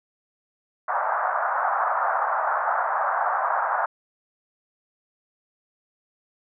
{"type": "band-pass noise", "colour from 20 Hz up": "pink", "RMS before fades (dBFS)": -24, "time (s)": [0.88, 3.86], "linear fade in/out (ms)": 5, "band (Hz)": [660, 1500], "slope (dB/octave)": 48, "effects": []}